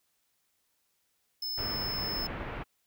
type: tone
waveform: square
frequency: 5230 Hz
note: E8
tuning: 15 cents flat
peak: -33 dBFS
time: 1.42-2.27 s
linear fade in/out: 5 ms
type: low-pass noise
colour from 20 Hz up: pink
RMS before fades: -38 dBFS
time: 1.57-2.64 s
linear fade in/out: 20 ms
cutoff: 2500 Hz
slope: 24 dB/octave
effects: white hiss -75 dBFS RMS until 2.86 s